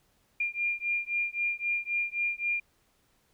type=beating tone pair; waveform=sine; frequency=2400 / 2403.8 Hz; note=D7 / D7; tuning=+37 / +40 cents; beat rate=3.8 Hz; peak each=-31 dBFS; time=0.4-2.6 s; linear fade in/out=5 ms; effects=pink hiss -69 dBFS RMS until 3.33 s